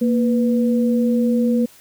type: tone pair together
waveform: sine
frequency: 233.7 / 493.9 Hz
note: A#3 / B4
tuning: +5 / 0 cents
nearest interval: octave + minor second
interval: 1295 cents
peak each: -15 / -22 dBFS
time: 0.01-1.66 s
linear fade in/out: 10 ms
effects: white hiss -48 dBFS RMS until 1.8 s